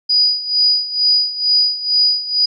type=tone with tremolo; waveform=sine; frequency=4923 Hz; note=D#8; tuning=19 cents flat; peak=-9 dBFS; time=0.09-2.46 s; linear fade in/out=10 ms; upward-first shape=sine; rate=2.2 Hz; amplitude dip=80%; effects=none